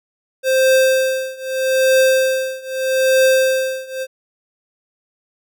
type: tone with tremolo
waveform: square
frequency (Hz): 524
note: C5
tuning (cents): +2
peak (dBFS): -10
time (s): 0.43-4.07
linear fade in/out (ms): 50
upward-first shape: triangle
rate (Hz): 0.8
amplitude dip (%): 95
effects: none